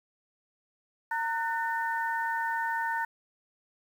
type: tone cluster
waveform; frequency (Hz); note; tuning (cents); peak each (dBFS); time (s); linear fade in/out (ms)
sine; 916 / 1488 / 1809; A#5 / F#6 / A6; -31 / +9 / +48; -30 / -34 / -34; 1.11-3.05; 5
effects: 9-bit